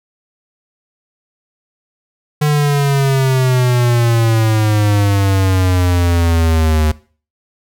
square exponential sweep, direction down, 150.7 to 76.3 Hz, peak -11 dBFS, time 2.41-6.92 s, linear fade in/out 10 ms, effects noise-tail reverb RT60 0.4 s tail -20 dB re dry

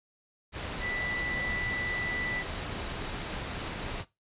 sine tone in noise, 1975.5 Hz, B6, in tune, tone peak -32 dBFS, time 0.8-2.44 s, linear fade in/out 50 ms, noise pink, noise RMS -36 dBFS, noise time 0.52-4.05 s, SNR +1 dB, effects noise-tail reverb RT60 0.2 s tail -17 dB re dry + resampled to 8000 Hz

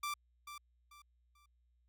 sawtooth tone with echo, 1174.7 Hz, D6, in tune, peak -33 dBFS, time 0.03-0.14 s, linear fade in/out 5 ms, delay 440 ms, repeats 3, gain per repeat -10 dB, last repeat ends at 1.46 s, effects added 60 Hz sine -70 dBFS peak until 1.88 s

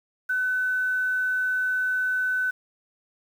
sine tone with quantisation, 1508 Hz, F#6, 32 cents sharp, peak -22 dBFS, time 0.29-2.51 s, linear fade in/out 10 ms, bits 8, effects none

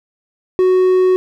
triangle tone, 370 Hz, F#4, in tune, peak -7 dBFS, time 0.59-1.16 s, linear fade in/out 0 ms, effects none

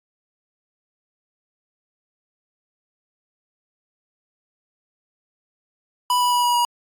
square tone with pitch steps, 987.8 / 981 / 974.2 / 967.5 / 960.8 Hz, B5 / B5 / B5 / B5 / B5, 0 / -12 / -24 / -36 / -48 cents, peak -17 dBFS, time 6.1-6.65 s, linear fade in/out 2 ms, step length 110 ms, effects AAC 64 kbps

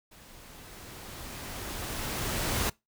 pink noise with level ramp, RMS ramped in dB -53 to -28 dBFS, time 0.11-2.7 s, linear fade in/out 10 ms, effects noise-tail reverb RT60 0.2 s tail -23 dB re dry

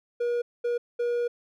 triangle tone bursts at uneven times, 479 Hz, A#4, 47 cents sharp, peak -22 dBFS, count 3, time 0.2-0.42 / 0.64-0.78 / 0.99-1.28 s, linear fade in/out 10 ms, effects none

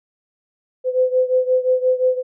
sine beating tone pair, 508 / 513.7 Hz, B4 / C5, +49 / -32 cents, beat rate 5.7 Hz, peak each -16 / -19 dBFS, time 0.84-2.23 s, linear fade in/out 50 ms, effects none

